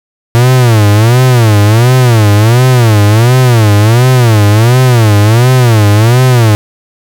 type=tone with vibrato; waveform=45% pulse; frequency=115 Hz; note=A#2; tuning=23 cents flat; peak=-3 dBFS; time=0.35-6.55 s; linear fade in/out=0 ms; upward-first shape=sine; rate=1.4 Hz; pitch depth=200 cents each way; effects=none